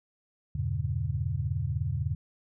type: chord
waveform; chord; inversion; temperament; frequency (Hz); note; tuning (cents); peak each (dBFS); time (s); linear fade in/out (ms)
sine; E diminished seventh; none; just; 82.41 / 98.89 / 118.67 / 142.4; E2 / G2 / Bb2 / Db3; 0 / +16 / +31 / +47; -33; 0.55-2.15; 5
effects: none